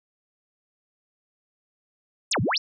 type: exponential two-way sweep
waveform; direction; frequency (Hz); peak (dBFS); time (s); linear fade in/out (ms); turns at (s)
sine; down then up; 9956 to 92.8 to 6060; -21; 2.31-2.58; 5; 2.41
effects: none